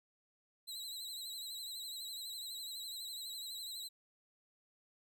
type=tone with vibrato; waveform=sawtooth; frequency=3973 Hz; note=B7; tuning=10 cents sharp; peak=-40 dBFS; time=0.67-3.89 s; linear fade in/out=20 ms; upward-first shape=sine; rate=12 Hz; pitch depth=70 cents each way; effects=none